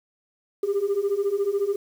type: beating tone pair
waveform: sine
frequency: 392 / 406 Hz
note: G4 / G#4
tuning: 0 / -39 cents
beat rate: 14 Hz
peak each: -24 / -22 dBFS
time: 0.63-1.76 s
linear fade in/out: 5 ms
effects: tanh soft clip ceiling -17 dBFS + 8-bit